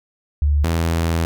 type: tone pair in turn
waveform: sine / sawtooth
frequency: 72.9 / 82.91 Hz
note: D2 / E2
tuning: -12 / +11 cents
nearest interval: major second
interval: 223 cents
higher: second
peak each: -13 dBFS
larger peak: neither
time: 0.42-0.64 / 0.64-1.25 s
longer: second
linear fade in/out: 0 ms
effects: none